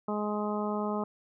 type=harmonic tone; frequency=209.4 Hz; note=G#3; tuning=15 cents sharp; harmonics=1 / 2 / 3 / 4 / 5 / 6; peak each=-32 / -35 / -37 / -38 / -39 / -40 dBFS; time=0.08-1.04 s; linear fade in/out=5 ms; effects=none